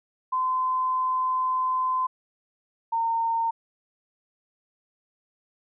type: tone pair in turn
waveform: sine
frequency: 1027 / 915 Hz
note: C6 / A#5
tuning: -33 / -32 cents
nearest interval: major second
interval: 199 cents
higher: first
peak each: -22 dBFS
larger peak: neither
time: 0.32-2.07 / 2.92-3.51 s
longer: first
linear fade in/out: 10 ms
effects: none